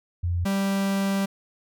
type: tone pair in turn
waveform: sine / 45% pulse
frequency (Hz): 87.31 / 196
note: F2 / G3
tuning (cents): 0 / 0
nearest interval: octave + major second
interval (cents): 1400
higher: second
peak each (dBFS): -22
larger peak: neither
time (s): 0.23-0.45 / 0.45-1.26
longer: second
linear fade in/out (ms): 10
effects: none